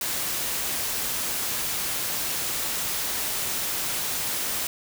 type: noise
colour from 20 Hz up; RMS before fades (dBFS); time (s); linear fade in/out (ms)
white; -28; 0.01-4.67; 2
effects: none